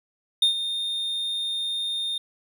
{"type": "tone with ADSR envelope", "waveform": "triangle", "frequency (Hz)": 3651, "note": "A#7", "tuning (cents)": -37, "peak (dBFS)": -13, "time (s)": [0.42, 2.18], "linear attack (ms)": 4, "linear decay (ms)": 110, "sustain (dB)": -11, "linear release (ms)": 4, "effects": []}